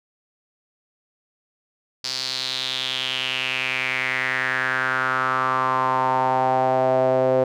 sawtooth tone with band-pass filter sweep, 130 Hz, C3, 11 cents flat, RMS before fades -22 dBFS, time 2.04-7.44 s, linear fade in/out 5 ms, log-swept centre 4800 to 540 Hz, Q 4.8, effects none

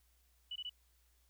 sine tone bursts, 2960 Hz, F#7, in tune, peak -40 dBFS, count 3, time 0.51-0.696 s, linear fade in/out 5 ms, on 48 ms, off 21 ms, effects added 60 Hz sine -70 dBFS peak until 1.29 s + white hiss -75 dBFS RMS until 1.29 s

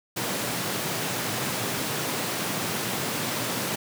pink high-pass noise, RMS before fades -29 dBFS, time 0.16-3.76 s, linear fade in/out 10 ms, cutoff 110 Hz, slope 48 dB/octave, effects none

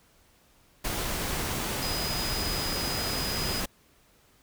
sine tone in noise, 4978 Hz, D#8, in tune, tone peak -33 dBFS, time 1.82-3.61 s, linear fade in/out 10 ms, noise pink, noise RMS -31 dBFS, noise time 0.84-3.66 s, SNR -5 dB, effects pink hiss -62 dBFS RMS until 4.42 s

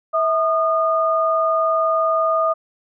sine tone pair together, 648.7 / 1223 Hz, E5 / D#6, -28 / -30 cents, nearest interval major seventh, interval 1098 cents, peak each -18 dBFS, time 0.13-2.54 s, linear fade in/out 20 ms, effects none

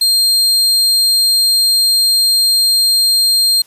40% pulse tone, 4200 Hz, C8, 6 cents sharp, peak -8 dBFS, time 0.01-3.62 s, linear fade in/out 5 ms, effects white hiss -48 dBFS RMS until 3.66 s + resampled to 32000 Hz

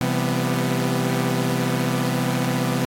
sawtooth chord, C major seventh, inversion none, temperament equal with one note detuned, 130.81 / 167.6 / 196 / 246.9 Hz, C3 / E3 / G3 / B3, 0 / +29 / 0 / 0 cents, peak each -20 / -22 / -25 / -21 dBFS, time 0.01-2.85 s, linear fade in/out 0 ms, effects AAC 64 kbps

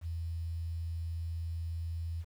sine tone with quantisation, 83.2 Hz, E2, 17 cents sharp, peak -34 dBFS, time 0.01-2.25 s, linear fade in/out 50 ms, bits 10, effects none

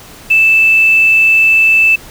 sine tone with quantisation, 2639 Hz, E7, 1 cent sharp, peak -5 dBFS, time 0.3-1.96 s, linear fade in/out 10 ms, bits 5, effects pink hiss -35 dBFS RMS until 2.1 s

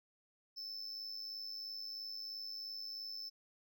triangle tone with amplitude modulation, 5274 Hz, E8, in tune, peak -39 dBFS, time 0.56-3.3 s, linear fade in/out 20 ms, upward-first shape sine, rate 103 Hz, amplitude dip 60%, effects none

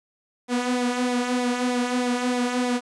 sawtooth tone with flanger, 246.9 Hz, B3, in tune, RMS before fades -24 dBFS, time 0.48-2.81 s, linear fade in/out 50 ms, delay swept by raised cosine 0.65 to 3.85 ms, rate 3.2 Hz, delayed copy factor -0.55, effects resampled to 22050 Hz + 9-bit

